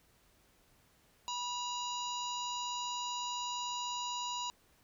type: harmonic tone with a mistuned harmonic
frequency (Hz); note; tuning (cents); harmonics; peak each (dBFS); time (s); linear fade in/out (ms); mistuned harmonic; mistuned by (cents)
979; B5; -15; 1 / 3 / 4 / 5 / 6 / 7; -38 / -45 / -43 / -50 / -53 / -44; 1.28-4.5; 0; 3; -58
effects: pink hiss -68 dBFS RMS until 4.83 s

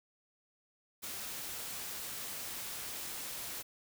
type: noise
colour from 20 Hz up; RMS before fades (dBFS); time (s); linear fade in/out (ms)
white; -42; 1.02-3.63; 20
effects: none

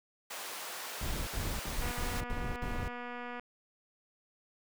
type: high-pass noise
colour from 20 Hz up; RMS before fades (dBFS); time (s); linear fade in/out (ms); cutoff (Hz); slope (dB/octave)
pink; -42; 0.3-2.21; 10; 620; 12
type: noise bursts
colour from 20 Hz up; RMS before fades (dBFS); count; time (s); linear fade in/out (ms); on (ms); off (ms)
brown; -36; 6; 1.01-2.88; 0; 260; 62
type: click train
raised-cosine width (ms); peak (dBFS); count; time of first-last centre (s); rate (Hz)
0.5; -28; 384; 1.82-3.396; 243
effects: none

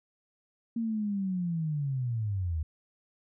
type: linear sweep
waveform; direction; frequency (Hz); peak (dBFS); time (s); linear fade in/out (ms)
sine; down; 233.1 to 74.9; -28; 0.76-2.63; 5
effects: none

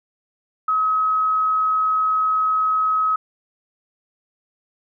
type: tone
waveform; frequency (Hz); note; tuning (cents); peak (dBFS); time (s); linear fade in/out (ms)
sine; 1276; D#6; +43; -16; 0.68-3.16; 5
effects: none

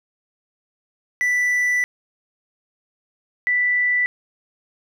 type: tone pair in turn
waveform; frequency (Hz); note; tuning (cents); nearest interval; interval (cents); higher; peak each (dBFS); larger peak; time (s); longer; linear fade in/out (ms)
triangle / sine; 1975.5 / 1975.5; B6 / B6; 0 / 0; unison; 0; neither; -15 / -16; first; 1.21-1.84 / 3.47-4.06; first; 0
effects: none

